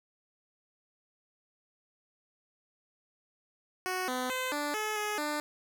10% pulse tone with pitch steps, 369.2 / 253.1 / 513 / 293.1 / 428.6 / 420.5 / 298.2 Hz, F#4 / B3 / C5 / D4 / A4 / G#4 / D4, -4 / +43 / -34 / -3 / -45 / +22 / +27 cents, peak -23 dBFS, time 3.86-5.4 s, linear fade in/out 0 ms, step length 220 ms, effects none

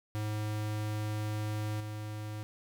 square tone with level steps, 106.5 Hz, G#2, 44 cents sharp, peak -33 / -38 dBFS, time 0.15-2.43 s, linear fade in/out 0 ms, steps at 1.8 s, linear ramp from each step 5 ms, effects none

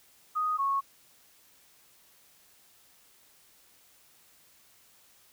sine tone pair in turn, 1244.5 / 1100.5 Hz, D#6 / C#6, 0 / -13 cents, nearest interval major second, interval 213 cents, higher first, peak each -26 / -25 dBFS, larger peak second, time 0.35-0.58 / 0.58-0.81 s, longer neither, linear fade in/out 20 ms, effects white hiss -61 dBFS RMS until 5.32 s

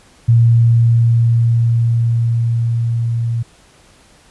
sine tone with level ramp, 116.54 Hz, A#2, in tune, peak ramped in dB -6 to -15 dBFS, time 0.28-3.43 s, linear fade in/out 10 ms, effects pink hiss -48 dBFS RMS until 4.3 s + resampled to 24000 Hz

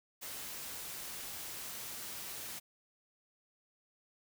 white noise, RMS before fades -44 dBFS, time 0.21-2.6 s, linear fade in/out 20 ms, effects none

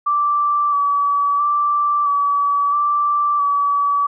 sine tone with vibrato, 1157 Hz, D6, 26 cents flat, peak -14 dBFS, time 0.06-4.07 s, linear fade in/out 10 ms, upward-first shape square, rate 0.75 Hz, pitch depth 20 cents each way, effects none

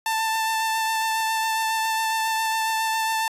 sawtooth tone with vibrato, 888 Hz, A5, 16 cents sharp, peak -18 dBFS, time 0.06-3.28 s, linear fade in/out 2 ms, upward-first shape sine, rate 7.3 Hz, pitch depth 13 cents each way, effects resampled to 32000 Hz

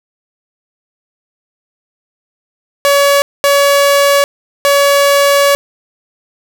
sawtooth tone bursts at uneven times, 565 Hz, C#5, 33 cents sharp, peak -3 dBFS, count 3, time 2.85-3.22 / 3.44-4.24 / 4.65-5.55 s, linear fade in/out 0 ms, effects none

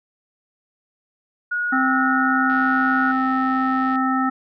sine tone, 1449 Hz, F#6, 37 cents flat, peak -20 dBFS, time 1.51-3.12 s, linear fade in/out 10 ms
harmonic tone, 261.6 Hz, C4, in tune, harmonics 1 / 3 / 5 / 7, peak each -20 / -25 / -22 / -30 dBFS, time 1.72-4.3 s, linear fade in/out 10 ms
click train, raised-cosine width 0.3 ms, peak -24 dBFS, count 151, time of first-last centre 2.5-3.956 s, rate 103 Hz
effects none

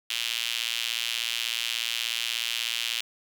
sawtooth tone with high-pass filter, 116.54 Hz, A#2, in tune, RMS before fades -30 dBFS, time 0.1-3.01 s, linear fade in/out 5 ms, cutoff 3000 Hz, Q 3.1, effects none

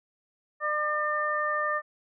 harmonic tone, 601 Hz, D5, 40 cents sharp, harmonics 1 / 2 / 3, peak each -32 / -28 / -30 dBFS, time 0.6-1.82 s, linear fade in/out 50 ms, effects none

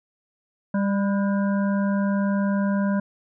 harmonic tone with a mistuned harmonic, 198.8 Hz, G3, 25 cents sharp, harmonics 1 / 3 / 5 / 7 / 8, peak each -20 / -30 / -34 / -37 / -38 dBFS, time 0.74-3 s, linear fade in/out 5 ms, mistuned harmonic 7, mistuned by +68 cents, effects none

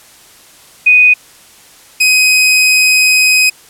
sine / sawtooth tone pair in turn, 2489 / 2516 Hz, D#7 / D#7, 0 / +19 cents, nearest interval unison, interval 19 cents, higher second, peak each -3 dBFS, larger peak neither, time 0.86-1.14 / 2-3.5 s, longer second, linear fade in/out 10 ms, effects white hiss -41 dBFS RMS until 3.69 s + low-pass 12000 Hz 12 dB/octave

